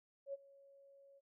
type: tone with ADSR envelope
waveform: sine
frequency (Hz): 554.4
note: C#5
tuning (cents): 0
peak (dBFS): -39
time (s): 0.26-1.21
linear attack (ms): 75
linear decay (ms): 27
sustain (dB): -22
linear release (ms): 35
effects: none